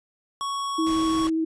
square tone, 1112 Hz, C#6, 5 cents sharp, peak -27 dBFS, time 0.41-1.27 s, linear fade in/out 0 ms
sine tone with vibrato, 322.1 Hz, E4, 40 cents flat, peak -21 dBFS, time 0.78-1.45 s, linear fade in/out 10 ms, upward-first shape sine, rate 12 Hz, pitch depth 9 cents each way
pink noise, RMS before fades -37 dBFS, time 0.86-1.3 s, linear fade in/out 10 ms
effects resampled to 22050 Hz

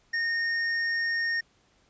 sine tone with hard clipping, 1842 Hz, A#6, 21 cents flat, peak -27 dBFS, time 0.13-1.41 s, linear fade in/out 10 ms, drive 9 dB, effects pink hiss -65 dBFS RMS until 1.89 s + resampled to 16000 Hz

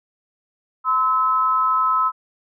sine tone pair together, 1027.3 / 1296 Hz, C6 / E6, -32 / -30 cents, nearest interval major third, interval 402 cents, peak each -20 / -17 dBFS, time 0.84-2.12 s, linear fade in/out 50 ms, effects none

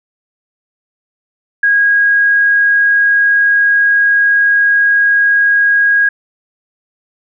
sine tone, 1641 Hz, G#6, 21 cents flat, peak -7 dBFS, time 1.63-6.09 s, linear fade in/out 5 ms, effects none

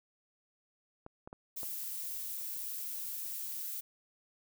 clicks, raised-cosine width 1 ms, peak -32 dBFS, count 4, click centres 1.064 / 1.275 / 1.329 / 1.632 s
violet noise, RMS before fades -40 dBFS, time 1.56-3.81 s, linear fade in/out 10 ms
effects none

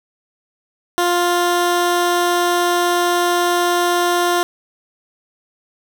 15% pulse tone, 350.9 Hz, F4, 8 cents sharp, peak -8 dBFS, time 0.98-4.43 s, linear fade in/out 0 ms, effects none

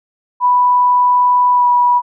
sine tone with pitch glide, 987.8 to 975.9 Hz, B5 to B5, 0 to -21 cents, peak -8 dBFS, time 0.4-2.02 s, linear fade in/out 50 ms, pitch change -21 cents, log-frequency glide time 1.52-1.67 s, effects none

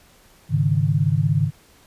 sine chord, Ab suspended fourth, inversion none, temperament equal, 103.83 / 138.59 / 155.56 Hz, Ab2 / Db3 / Eb3, 0 / 0 / 0 cents, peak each -22 / -20 / -20 dBFS, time 0.49-1.51 s, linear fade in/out 50 ms, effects pink hiss -53 dBFS RMS until 1.86 s + resampled to 32000 Hz

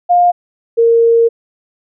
sine tone pair in turn, 707 / 462.3 Hz, F5 / A#4, +21 / -14 cents, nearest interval perfect fifth, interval 735 cents, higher first, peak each -6 dBFS, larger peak neither, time 0.09-0.32 / 0.77-1.29 s, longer second, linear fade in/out 20 ms, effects none

